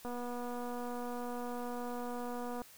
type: click train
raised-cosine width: 1 ms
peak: -29 dBFS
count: 625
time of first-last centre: 0.05-2.618 s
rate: 243 Hz
effects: white hiss -57 dBFS RMS until 2.77 s